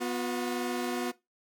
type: tone pair together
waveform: sawtooth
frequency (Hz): 246.9 / 359.4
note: B3 / F4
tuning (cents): 0 / +50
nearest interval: tritone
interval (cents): 650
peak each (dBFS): -29 / -29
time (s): 0-1.12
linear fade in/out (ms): 20
effects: noise-tail reverb RT60 0.2 s tail -18 dB re dry